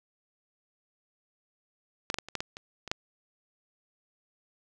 clicks, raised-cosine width 0.2 ms, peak -12 / -13 / -14 / -25 / -14 / -15 / -24 / -23 / -10 dBFS, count 9, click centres 2.101 / 2.143 / 2.186 / 2.286 / 2.353 / 2.405 / 2.569 / 2.877 / 2.915 s, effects none

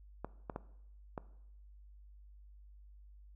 clicks, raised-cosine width 1 ms, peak -25 dBFS, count 4, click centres 0.246 / 0.498 / 0.561 / 1.178 s, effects noise-tail reverb RT60 0.8 s tail -18 dB re dry + added 50 Hz sine -54 dBFS peak until 3.35 s

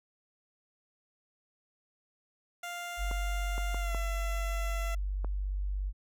15% pulse tone with pitch glide, 698.5 to 673.5 Hz, F5 to E5, 0 to +37 cents, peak -31 dBFS, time 2.63-4.95 s, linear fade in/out 5 ms, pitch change -63 cents, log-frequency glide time 3.79-3.95 s
sine tone, 48.51 Hz, G1, 17 cents flat, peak -30 dBFS, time 2.97-5.93 s, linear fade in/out 50 ms
clicks, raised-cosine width 1 ms, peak -26 dBFS, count 5, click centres 3.113 / 3.58 / 3.745 / 3.947 / 5.246 s
effects none

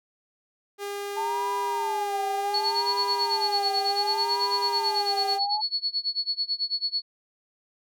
sawtooth tone, 404.3 Hz, G#4, 46 cents flat, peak -27 dBFS, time 0.78-5.4 s, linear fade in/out 50 ms
sine tone with vibrato, 875 Hz, A5, 10 cents flat, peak -26 dBFS, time 1.16-5.62 s, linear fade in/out 20 ms, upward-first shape sine, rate 0.67 Hz, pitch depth 200 cents each way
sine tone with tremolo, 4400 Hz, C#8, 14 cents flat, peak -22 dBFS, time 2.54-7.02 s, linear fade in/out 2 ms, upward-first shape sine, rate 9.1 Hz, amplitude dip 95%
effects none

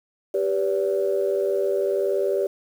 sine chord, G major, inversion none, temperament equal with one note detuned, 392 / 493.9 / 574.2 Hz, G4 / B4 / D5, 0 / 0 / -39 cents, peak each -22 / -27 / -24 dBFS, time 0.34-2.47 s, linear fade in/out 5 ms, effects tanh soft clip ceiling -11 dBFS + 8-bit

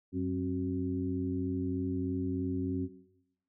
harmonic tone with a mistuned harmonic, 93.3 Hz, F#2, 15 cents sharp, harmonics 1 / 2 / 3 / 4, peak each -37 / -37 / -32 / -39 dBFS, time 0.12-2.89 s, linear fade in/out 50 ms, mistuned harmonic 3, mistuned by -64 cents, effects noise-tail reverb RT60 0.9 s tail -18 dB re dry

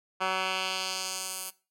10% pulse tone with band-pass filter sweep, 188 Hz, F#3, 28 cents sharp, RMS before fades -32 dBFS, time 0.2-1.51 s, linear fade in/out 20 ms, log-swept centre 1600 to 12000 Hz, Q 1.2, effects noise-tail reverb RT60 0.3 s tail -18 dB re dry

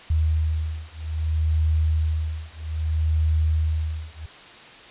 sine beating tone pair, 78.3 / 78.92 Hz, D#2 / D#2, +11 / +25 cents, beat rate 0.62 Hz, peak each -23 dBFS, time 0.1-4.26 s, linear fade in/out 5 ms, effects white hiss -44 dBFS RMS until 4.9 s + resampled to 8000 Hz

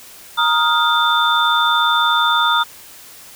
sine tone cluster, 937 / 1247 / 1407 / 3560 Hz, A#5 / D#6 / F6 / A7, +9 / +3 / +12 / +20 cents, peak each -18 dBFS, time 0.37-2.64 s, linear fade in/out 20 ms, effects white hiss -40 dBFS RMS until 3.35 s

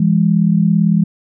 sine tone pair together, 167.74 / 205.7 Hz, E3 / G#3, +30 / -16 cents, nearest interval major third, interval 354 cents, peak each -12 / -13 dBFS, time 0-1.04 s, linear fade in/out 5 ms, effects none

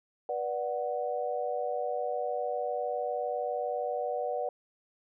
sine chord, B minor, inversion none, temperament equal with one note detuned, 487.6 / 587.3 / 740 Hz, B4 / D5 / F#5, -22 / 0 / 0 cents, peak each -34 dBFS, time 0.29-4.49 s, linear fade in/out 2 ms, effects none

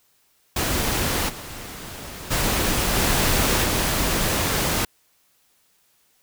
pink noise with level steps, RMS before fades -23 / -36 / -22 / -20 / -22 dBFS, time 0.56-4.85 s, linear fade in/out 5 ms, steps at 1.28 / 2.3 / 2.95 / 3.63 s, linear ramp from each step 20 ms, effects white hiss -63 dBFS RMS until 6.22 s

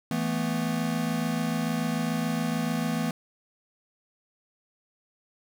square chord, E suspended fourth, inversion none, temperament equal, 164.81 / 220 / 246.9 Hz, E3 / A3 / B3, 0 / 0 / 0 cents, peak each -31 dBFS, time 0.11-3.11 s, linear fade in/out 2 ms, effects none

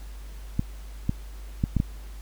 clicks, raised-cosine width 5 ms, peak -10 dBFS, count 5, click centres 0.594 / 1.094 / 1.639 / 1.767 / 1.801 s, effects added 50 Hz sine -37 dBFS peak until 2.21 s + pink hiss -52 dBFS RMS until 2.21 s

